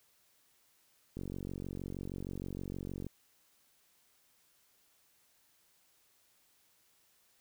click train, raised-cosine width 3 ms, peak -28 dBFS, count 89, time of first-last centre 1.17-3.067 s, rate 46.4 Hz, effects white hiss -70 dBFS RMS until 7.4 s

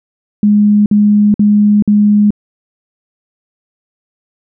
sine tone bursts, 207.7 Hz, G#3, in tune, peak -5 dBFS, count 4, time 0.43-2.306 s, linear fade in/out 2 ms, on 430 ms, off 52 ms, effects none

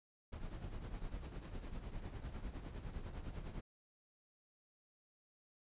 brown noise with tremolo, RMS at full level -43 dBFS, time 0.32-3.61 s, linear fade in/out 10 ms, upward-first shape triangle, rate 9.9 Hz, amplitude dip 70%, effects resampled to 8000 Hz

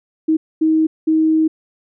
sine tone bursts at uneven times, 316.5 Hz, D#4, 30 cents sharp, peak -11 dBFS, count 3, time 0.28-0.37 / 0.61-0.87 / 1.07-1.48 s, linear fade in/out 10 ms, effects none

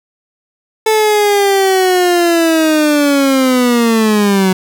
30% pulse linear sweep, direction down, 440 to 184.8 Hz, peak -6 dBFS, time 0.86-4.53 s, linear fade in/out 5 ms, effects none

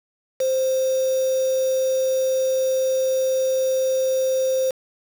sine tone with quantisation, 523 Hz, C5, 1 cent flat, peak -18 dBFS, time 0.4-4.71 s, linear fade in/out 5 ms, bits 5, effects none

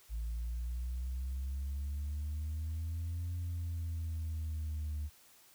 sine exponential two-way sweep, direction up then down, 55 to 87.31 to 74.2 Hz, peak -33 dBFS, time 0.09-5.1 s, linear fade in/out 50 ms, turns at 3.34 s, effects tanh soft clip ceiling -33 dBFS + white hiss -62 dBFS RMS until 5.54 s

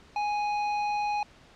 triangle tone with hard clipping, 830.6 Hz, G#5, in tune, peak -28 dBFS, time 0.16-1.23 s, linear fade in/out 2 ms, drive 14 dB, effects pink hiss -55 dBFS RMS until 1.55 s + low-pass 5000 Hz 12 dB/octave

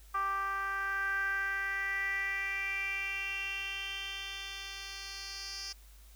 10% pulse tone with band-pass filter sweep, 392 Hz, G4, in tune, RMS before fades -36 dBFS, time 0.14-5.73 s, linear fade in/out 10 ms, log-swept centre 1200 to 4900 Hz, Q 5.8, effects added 51 Hz sine -53 dBFS peak until 6.15 s + white hiss -62 dBFS RMS until 6.15 s

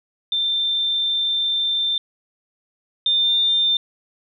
sine tone pair in turn, 3574 / 3599 Hz, A7 / A7, +26 / +38 cents, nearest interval unison, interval 12 cents, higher second, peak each -18 / -15 dBFS, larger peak second, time 0.32-1.98 / 3.06-3.77 s, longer first, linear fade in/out 2 ms, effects none

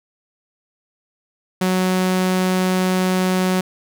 sawtooth tone, 185 Hz, F#3, in tune, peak -12 dBFS, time 1.61-3.61 s, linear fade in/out 5 ms, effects none

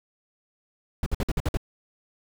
brown noise bursts, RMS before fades -24 dBFS, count 7, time 1.03-1.572 s, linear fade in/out 2 ms, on 32 ms, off 53 ms, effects none

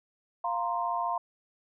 sine chord, F suspended fourth, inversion none, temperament equal, 698.5 / 932.3 / 1046.5 Hz, F5 / Bb5 / C6, 0 / 0 / 0 cents, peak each -32 dBFS, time 0.44-1.18 s, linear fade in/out 5 ms, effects none

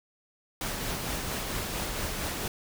pink noise with tremolo, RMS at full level -32 dBFS, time 0.61-2.48 s, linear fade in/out 2 ms, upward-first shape sine, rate 4.4 Hz, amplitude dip 25%, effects none

